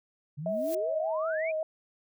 sine exponential sweep, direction up, 138.3 to 2489 Hz, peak -34 dBFS, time 0.37-1.52 s, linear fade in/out 20 ms
sine tone with vibrato, 637 Hz, D#5, 41 cents sharp, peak -28 dBFS, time 0.46-1.63 s, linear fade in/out 2 ms, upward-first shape sine, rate 5.2 Hz, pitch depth 34 cents each way
blue noise with exponential growth, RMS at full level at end -38 dBFS, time 0.48-0.75 s, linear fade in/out 5 ms, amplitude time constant 58 ms
effects none

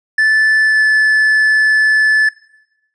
triangle tone with pitch glide, 1749 to 1736.9 Hz, A6 to A6, -11 to -23 cents, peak -7 dBFS, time 0.18-2.29 s, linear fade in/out 5 ms, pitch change -12 cents, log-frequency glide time 0.63-0.84 s, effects noise-tail reverb RT60 0.9 s tail -18 dB re dry + resampled to 22050 Hz

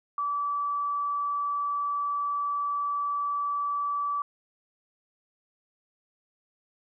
sine tone, 1154 Hz, D6, 31 cents flat, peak -26 dBFS, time 0.18-4.22 s, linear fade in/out 2 ms, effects none

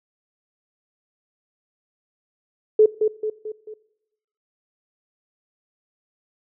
sine tone with echo, 430.5 Hz, A4, 38 cents flat, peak -9 dBFS, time 2.79-2.86 s, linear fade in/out 5 ms, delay 220 ms, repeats 4, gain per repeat -6 dB, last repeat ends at 3.74 s, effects noise-tail reverb RT60 0.9 s tail -21 dB re dry

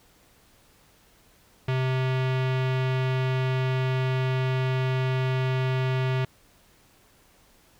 square tone with low-pass filter, 130 Hz, C3, 11 cents flat, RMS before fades -25 dBFS, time 1.68-6.25 s, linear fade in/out 5 ms, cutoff 2900 Hz, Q 1.6, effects pink hiss -59 dBFS RMS until 7.79 s

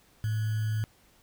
sine tone with sample-and-hold, 108.7 Hz, A2, 21 cents flat, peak -26 dBFS, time 0.24-0.84 s, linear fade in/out 0 ms, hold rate 1575 Hz, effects pink hiss -62 dBFS RMS until 1.22 s

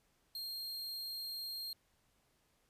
45% pulse tone, 4214 Hz, C8, 12 cents sharp, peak -40 dBFS, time 0.35-1.73 s, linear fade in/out 2 ms, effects pink hiss -75 dBFS RMS until 2.69 s + resampled to 32000 Hz

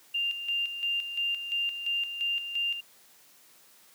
sine tone with tremolo, 2794 Hz, F7, in tune, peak -26 dBFS, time 0.14-2.81 s, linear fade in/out 10 ms, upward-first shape square, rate 2.9 Hz, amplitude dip 60%, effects white hiss -58 dBFS RMS until 3.94 s + high-pass 150 Hz 12 dB/octave

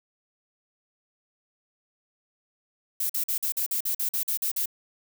violet noise bursts, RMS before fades -27 dBFS, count 12, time 3-4.658 s, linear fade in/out 5 ms, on 96 ms, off 46 ms, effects none

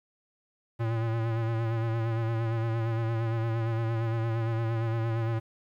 square tone with vibrato, 114 Hz, A#2, 38 cents flat, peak -27 dBFS, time 0.79-5.4 s, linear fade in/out 20 ms, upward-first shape sine, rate 8.7 Hz, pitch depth 38 cents each way, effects low-pass 2000 Hz 12 dB/octave + 10-bit

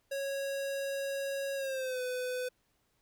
square tone with pitch glide, 551 to 502.4 Hz, C#5 to B4, -11 to +30 cents, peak -34 dBFS, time 0.11-2.49 s, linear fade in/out 10 ms, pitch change -159 cents, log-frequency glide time 1.55-2.01 s, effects pink hiss -75 dBFS RMS until 3.01 s

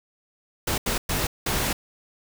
pink noise bursts at uneven times, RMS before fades -25 dBFS, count 4, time 0.67-0.78 / 0.86-0.98 / 1.09-1.27 / 1.46-1.73 s, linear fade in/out 5 ms, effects none

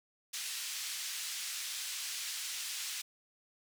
white band-pass noise, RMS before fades -40 dBFS, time 0.33-3.02 s, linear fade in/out 10 ms, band 2200 to 7700 Hz, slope 12 dB/octave, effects none

